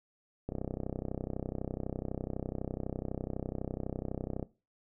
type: click train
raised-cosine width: 2 ms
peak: -22 dBFS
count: 127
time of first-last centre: 0.49-4.428 s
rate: 32 Hz
effects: noise-tail reverb RT60 0.3 s tail -18 dB re dry